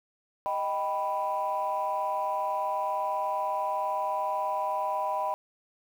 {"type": "chord", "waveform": "sine", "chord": "Eb augmented", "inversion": "none", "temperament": "equal", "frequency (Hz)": [622.3, 784, 987.8], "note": ["Eb5", "G5", "B5"], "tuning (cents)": [0, 0, 0], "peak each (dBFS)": [-32, -31, -29], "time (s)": [0.46, 5.34], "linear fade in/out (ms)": 0, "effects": ["tanh soft clip ceiling -20 dBFS", "9-bit"]}